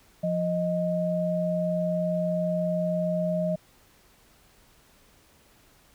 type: tone pair together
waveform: sine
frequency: 174.61 / 623.2 Hz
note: F3 / D#5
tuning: 0 / +3 cents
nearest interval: octave + minor seventh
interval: 2203 cents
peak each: -27 / -26 dBFS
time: 0.23-3.56 s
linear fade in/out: 10 ms
effects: pink hiss -59 dBFS RMS until 5.94 s